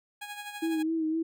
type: tone with tremolo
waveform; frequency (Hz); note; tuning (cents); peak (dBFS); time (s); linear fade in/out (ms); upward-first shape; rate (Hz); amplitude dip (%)
15% pulse; 826; G#5; -10; -30; 0.21-0.83; 10; sine; 12; 55
type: tone with vibrato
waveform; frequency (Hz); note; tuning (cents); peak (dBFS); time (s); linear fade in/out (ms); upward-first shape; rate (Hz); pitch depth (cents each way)
sine; 320.4; E4; -49; -26; 0.62-1.23; 10; sine; 3.9; 40
effects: none